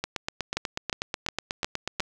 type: two click trains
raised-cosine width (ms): 0.2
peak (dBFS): -9 / -11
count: 5 / 17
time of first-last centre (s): 0.57-2.004 / 0.04-1.998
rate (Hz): 2.79 / 8.17
effects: none